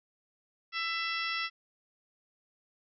harmonic tone, 666 Hz, E5, 18 cents sharp, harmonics 2 / 3 / 4 / 5 / 6 / 7 / 8, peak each -37 / -36 / -37 / -40 / -45 / -45 / -41 dBFS, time 0.72-1.5 s, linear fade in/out 50 ms, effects none

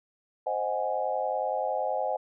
sine chord, Ab dominant seventh, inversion first, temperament equal, 523.3 / 622.3 / 740 / 830.6 Hz, C5 / Eb5 / Gb5 / Ab5, 0 / 0 / 0 / 0 cents, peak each -32 dBFS, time 0.46-2.17 s, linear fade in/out 10 ms, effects none

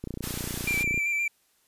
click train, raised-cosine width 3 ms, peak -21 dBFS, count 29, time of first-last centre 0.04-0.976 s, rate 29.9 Hz
white noise, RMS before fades -35 dBFS, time 0.22-0.84 s, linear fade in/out 20 ms
triangle tone with vibrato, 2349 Hz, D7, in tune, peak -23 dBFS, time 0.67-1.28 s, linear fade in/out 5 ms, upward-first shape square, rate 7.7 Hz, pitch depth 22 cents each way
effects white hiss -67 dBFS RMS until 1.67 s + resampled to 32000 Hz

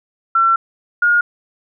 sine tone pair in turn, 1350 / 1427.8 Hz, E6 / F6, +41 / +38 cents, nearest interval minor second, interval 97 cents, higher second, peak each -10 dBFS, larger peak neither, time 0.35-0.56 / 1.02-1.21 s, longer first, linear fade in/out 5 ms, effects none

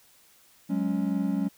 triangle chord, F# suspended second, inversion none, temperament just, 185 / 208.1 / 277.5 Hz, F#3 / G#3 / C#4, 0 / +4 / +2 cents, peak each -27 dBFS, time 0.69-1.49 s, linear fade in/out 20 ms, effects white hiss -59 dBFS RMS until 1.57 s

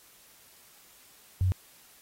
sine tone, 92.5 Hz, F#2, in tune, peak -22 dBFS, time 1.41-1.52 s, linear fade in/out 0 ms, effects white hiss -57 dBFS RMS until 2.01 s + AAC 48 kbps

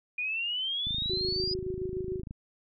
sine exponential sweep, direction up, 2429 to 4978 Hz, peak -29 dBFS, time 0.18-1.54 s, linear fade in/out 5 ms
click train, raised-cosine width 5 ms, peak -27 dBFS, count 39, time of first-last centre 0.87-2.309 s, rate 26.4 Hz
sine tone with tremolo, 371.4 Hz, F#4, 7 cents sharp, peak -30 dBFS, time 1.09-2.22 s, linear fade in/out 20 ms, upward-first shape sine, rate 7 Hz, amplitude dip 50%
effects none

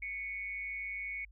sine tone with amplitude modulation, 2217 Hz, C#7, in tune, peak -34 dBFS, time 0.02-1.25 s, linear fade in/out 5 ms, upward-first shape sine, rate 198 Hz, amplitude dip 60%, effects added 50 Hz sine -54 dBFS peak until 1.31 s

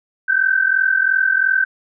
sine tone pair together, 1525.1 / 1568 Hz, G6 / G6, -48 / 0 cents, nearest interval unison, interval 48 cents, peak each -16 dBFS, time 0.28-1.65 s, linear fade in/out 10 ms, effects none

